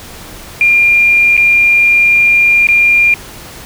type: tone with dropouts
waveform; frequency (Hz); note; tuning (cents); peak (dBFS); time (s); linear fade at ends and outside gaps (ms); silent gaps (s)
sine; 2400; D7; +37; -5; 0.61-3.14; 1; 1.368-1.376 / 2.67-2.687
effects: pink hiss -31 dBFS RMS until 3.65 s

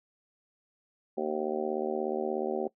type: harmonic tone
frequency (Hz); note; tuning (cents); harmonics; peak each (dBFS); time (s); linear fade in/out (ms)
76.8; D#2; -22; 3 / 4 / 5 / 6 / 7 / 8 / 9 / 10; -37 / -41 / -32 / -39 / -35 / -42 / -41 / -39; 1.17-2.68; 10
effects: noise-tail reverb RT60 0.1 s tail -20 dB re dry

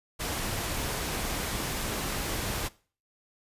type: noise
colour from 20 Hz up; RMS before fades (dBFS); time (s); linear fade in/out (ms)
pink; -32; 0.19-2.69; 20
effects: noise-tail reverb RT60 0.4 s tail -20 dB re dry + resampled to 32000 Hz

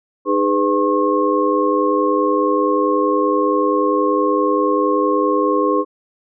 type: tone cluster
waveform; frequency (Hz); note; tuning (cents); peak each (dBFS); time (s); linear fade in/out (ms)
sine; 305.9 / 410.5 / 501 / 1080; D#4 / G#4 / B4 / C#6; -29 / -20 / +25 / -45; -19; 0.25-5.85; 50
effects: none

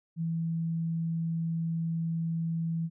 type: tone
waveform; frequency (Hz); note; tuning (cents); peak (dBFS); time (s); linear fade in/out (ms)
sine; 164.81; E3; 0; -28; 0.16-2.9; 50
effects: none

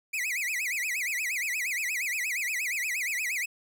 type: tone with vibrato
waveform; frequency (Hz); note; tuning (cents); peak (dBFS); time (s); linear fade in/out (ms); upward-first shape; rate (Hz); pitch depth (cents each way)
45% pulse; 2235; C#7; +14; -28; 0.13-3.46; 10; sine; 8.5; 260
effects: none

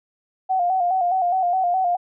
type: tone with vibrato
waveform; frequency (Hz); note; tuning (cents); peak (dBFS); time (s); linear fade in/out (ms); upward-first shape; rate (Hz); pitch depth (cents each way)
sine; 729; F#5; -26; -17; 0.49-1.97; 20; square; 4.8; 60
effects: none

